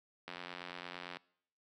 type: click train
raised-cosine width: 0.3 ms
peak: -27 dBFS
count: 80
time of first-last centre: 0.28-1.17 s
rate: 88.8 Hz
effects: noise-tail reverb RT60 0.7 s tail -24 dB re dry + high-pass 150 Hz 12 dB/octave

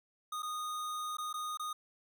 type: tone with dropouts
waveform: square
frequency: 1235 Hz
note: D#6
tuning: 13 cents flat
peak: -37 dBFS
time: 0.32-1.73 s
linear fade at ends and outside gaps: 5 ms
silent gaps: 0.423-0.429 / 1.17-1.183 / 1.329-1.339 / 1.573-1.595 s
effects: none

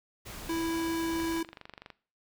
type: noise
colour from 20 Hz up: pink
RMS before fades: -43 dBFS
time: 0.25-1.41 s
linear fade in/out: 20 ms
type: tone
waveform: square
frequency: 329.6 Hz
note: E4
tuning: in tune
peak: -30 dBFS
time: 0.49-1.43 s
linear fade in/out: 5 ms
type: click train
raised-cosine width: 0.3 ms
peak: -28 dBFS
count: 18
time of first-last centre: 1.2-1.902 s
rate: 24.2 Hz
effects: noise-tail reverb RT60 0.4 s tail -19 dB re dry

